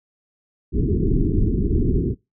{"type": "low-pass noise", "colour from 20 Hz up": "pink", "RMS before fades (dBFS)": -19, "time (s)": [0.72, 2.15], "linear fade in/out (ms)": 50, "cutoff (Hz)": 420, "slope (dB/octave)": 96, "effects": ["noise-tail reverb RT60 0.2 s tail -21 dB re dry"]}